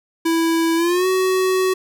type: tone with pitch glide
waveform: square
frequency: 329.6 to 374.3 Hz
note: E4 to F#4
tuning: 0 to +20 cents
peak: -16 dBFS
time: 0.25-1.74 s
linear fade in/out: 10 ms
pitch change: +220 cents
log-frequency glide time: 0.76-1.07 s
effects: none